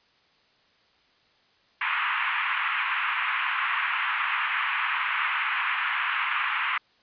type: band-pass noise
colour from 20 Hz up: pink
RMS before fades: -27 dBFS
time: 1.81-6.78 s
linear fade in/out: 5 ms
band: 1000 to 2800 Hz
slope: 48 dB/octave
effects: white hiss -63 dBFS RMS until 7.02 s + resampled to 11025 Hz